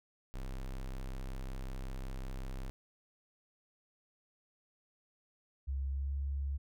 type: tone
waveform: square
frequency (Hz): 32.7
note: C1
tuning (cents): 0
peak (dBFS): -39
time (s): 0.34-2.7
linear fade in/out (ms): 0
type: tone with pitch glide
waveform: sine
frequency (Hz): 67.9 to 69.53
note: C#2 to C#2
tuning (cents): -35 to +6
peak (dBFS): -33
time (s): 5.67-6.58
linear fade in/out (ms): 20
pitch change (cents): +41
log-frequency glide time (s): 5.88-6.11
effects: none